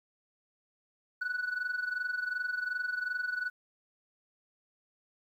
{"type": "tone with amplitude modulation", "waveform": "sine", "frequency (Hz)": 1480, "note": "F#6", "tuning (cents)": 0, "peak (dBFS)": -26, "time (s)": [1.21, 3.5], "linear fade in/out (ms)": 10, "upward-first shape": "sine", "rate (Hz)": 22.7, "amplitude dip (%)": 80, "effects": ["tanh soft clip ceiling -28 dBFS", "11-bit"]}